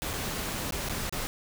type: noise with dropouts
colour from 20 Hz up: pink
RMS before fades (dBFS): -33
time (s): 0.02-1.27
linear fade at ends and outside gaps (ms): 0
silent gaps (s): 0.132-0.136 / 0.708-0.723 / 0.888-0.896 / 1.095-1.125
effects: none